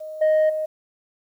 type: tone with level steps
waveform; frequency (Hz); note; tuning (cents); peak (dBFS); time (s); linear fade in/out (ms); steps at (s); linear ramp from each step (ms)
sine; 622; D#5; -1; -31 / -12 / -22; 0-0.66; 10; 0.21 / 0.49; 10
effects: tanh soft clip ceiling -14 dBFS + 9-bit